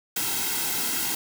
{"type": "noise with comb filter", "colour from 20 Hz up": "white", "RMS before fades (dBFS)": -27, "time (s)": [0.16, 1.15], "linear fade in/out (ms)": 5, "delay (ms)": 1.7, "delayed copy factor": -0.7, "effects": []}